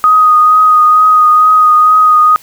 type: tone with vibrato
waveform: sine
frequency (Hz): 1246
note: D#6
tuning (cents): +2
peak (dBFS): -3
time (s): 0.04-2.36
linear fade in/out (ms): 0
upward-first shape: triangle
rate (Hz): 2.2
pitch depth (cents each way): 20
effects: white hiss -39 dBFS RMS until 2.42 s